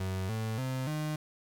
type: tone with pitch steps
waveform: 35% pulse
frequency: 94.2 / 110.74 / 130.18 / 153.03 Hz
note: F#2 / A2 / C3 / D#3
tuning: +32 / +12 / -8 / -28 cents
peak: -30 dBFS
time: 0-1.16 s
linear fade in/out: 5 ms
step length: 290 ms
effects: 10-bit